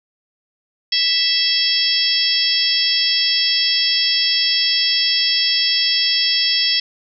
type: harmonic tone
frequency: 659.3 Hz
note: E5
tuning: in tune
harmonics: 3 / 4 / 5 / 6 / 7 / 8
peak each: -26 / -26 / -20 / -27 / -21 / -18 dBFS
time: 0.92-6.8 s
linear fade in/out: 5 ms
effects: none